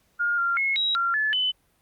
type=tone with pitch steps; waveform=sine; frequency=1418 / 1386 / 2173 / 3846 / 1378 / 1728 / 3016 Hz; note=F6 / F6 / C#7 / B7 / F6 / A6 / F#7; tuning=+26 / -14 / -35 / -47 / -24 / -32 / +32 cents; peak=-21 dBFS; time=0.19-1.52 s; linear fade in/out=20 ms; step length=190 ms; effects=pink hiss -66 dBFS RMS until 1.81 s + Opus 48 kbps